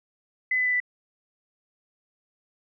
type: tone with pitch steps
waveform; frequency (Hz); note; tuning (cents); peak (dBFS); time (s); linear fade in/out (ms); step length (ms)
sine; 2017 / 2005 / 1993.8 / 1982.3; B6 / B6 / B6 / B6; +36 / +26 / +16 / +6; -21; 0.51-0.802; 5; 73
effects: none